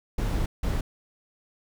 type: noise bursts at uneven times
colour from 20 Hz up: brown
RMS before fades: -26 dBFS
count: 2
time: 0.18-0.46 / 0.63-0.81 s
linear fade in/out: 5 ms
effects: none